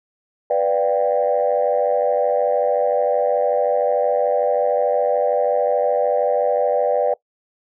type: chord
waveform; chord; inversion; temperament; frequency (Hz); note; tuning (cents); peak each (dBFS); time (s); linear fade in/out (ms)
sine; G dominant seventh; first; equal; 493.9 / 587.3 / 698.5 / 784; B4 / D5 / F5 / G5; 0 / 0 / 0 / 0; -19 / -18 / -24 / -23; 0.5-7.14; 5
effects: noise-tail reverb RT60 0.1 s tail -21 dB re dry + tanh soft clip ceiling -7 dBFS